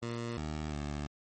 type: tone with pitch steps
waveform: 15% pulse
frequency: 117.6 / 76.6 / 73.2 Hz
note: A#2 / D#2 / D2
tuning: +16 / -27 / -5 cents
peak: -29 dBFS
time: 0.02-1.07 s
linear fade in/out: 10 ms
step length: 350 ms
effects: MP3 32 kbps

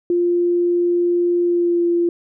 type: tone with pitch glide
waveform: sine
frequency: 349.2 to 344.2 Hz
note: F4 to F4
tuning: 0 to -25 cents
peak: -14 dBFS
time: 0.1-2.09 s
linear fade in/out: 2 ms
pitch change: -25 cents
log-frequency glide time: 1.42-1.85 s
effects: none

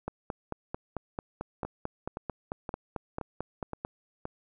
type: two click trains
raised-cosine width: 1 ms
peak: -21 / -19 dBFS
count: 6 / 18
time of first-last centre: 1.65-4.254 / 0.08-3.849 s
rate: 1.92 / 4.51 Hz
effects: none

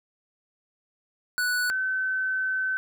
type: tone pair in turn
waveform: square / sine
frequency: 1480 / 1526.9 Hz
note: F#6 / G6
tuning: 0 / -46 cents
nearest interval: minor second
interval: 54 cents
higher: second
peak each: -24 dBFS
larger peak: neither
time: 1.38-1.7 / 1.7-2.77 s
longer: second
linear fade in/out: 0 ms
effects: none

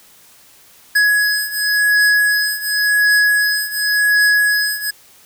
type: beating tone pair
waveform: square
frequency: 1676 / 1676.91 Hz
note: G#6 / G#6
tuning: +15 / +16 cents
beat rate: 0.91 Hz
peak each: -18 / -15 dBFS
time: 0.95-4.91 s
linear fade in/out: 10 ms
effects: white hiss -47 dBFS RMS until 5.25 s

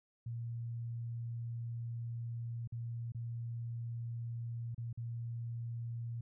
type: tone with dropouts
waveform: sine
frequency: 117.1 Hz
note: A#2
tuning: 8 cents sharp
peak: -38 dBFS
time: 0.26-6.21 s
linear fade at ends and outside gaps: 5 ms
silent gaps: 2.675-2.722 / 3.121-3.147 / 4.747-4.779 / 4.929-4.974 s
effects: none

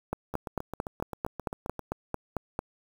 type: two click trains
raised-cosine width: 1 ms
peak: -21 / -15 dBFS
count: 12 / 12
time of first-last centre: 0.34-1.793 / 0.13-2.591 s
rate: 7.57 / 4.47 Hz
effects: 7-bit

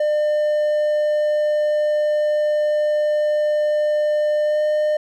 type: tone with pitch glide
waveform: triangle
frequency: 601 to 605.9 Hz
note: D5 to D#5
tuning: +40 to -46 cents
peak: -14 dBFS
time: 0-4.97 s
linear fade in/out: 5 ms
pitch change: +14 cents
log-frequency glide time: 4.44-4.61 s
effects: none

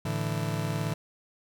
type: chord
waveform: 40% pulse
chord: A suspended fourth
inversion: none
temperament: just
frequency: 110 / 146.67 / 165 Hz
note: A2 / D3 / E3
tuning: 0 / -2 / +2 cents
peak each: -32 dBFS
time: 0.05-0.94 s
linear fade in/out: 5 ms
effects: none

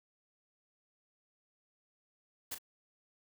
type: noise with echo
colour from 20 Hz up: white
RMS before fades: -39 dBFS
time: 2.51-2.55 s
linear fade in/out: 10 ms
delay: 35 ms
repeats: 1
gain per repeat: -9 dB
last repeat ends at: 2.585 s
effects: none

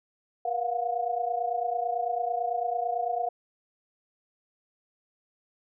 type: tone cluster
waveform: sine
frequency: 478.7 / 698 / 727 Hz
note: A#4 / F5 / F#5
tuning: +46 / -1 / -31 cents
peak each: -35 / -29 / -30 dBFS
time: 0.45-3.29 s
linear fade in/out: 5 ms
effects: none

